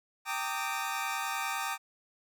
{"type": "chord", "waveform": "25% pulse", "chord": "Eb major seventh", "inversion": "first", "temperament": "equal with one note detuned", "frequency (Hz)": [784, 913.7, 1174.7, 1244.5], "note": ["G5", "Bb5", "D6", "Eb6"], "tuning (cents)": [0, -35, 0, 0], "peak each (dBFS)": -34, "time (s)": [0.25, 1.78], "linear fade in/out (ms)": 50, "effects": []}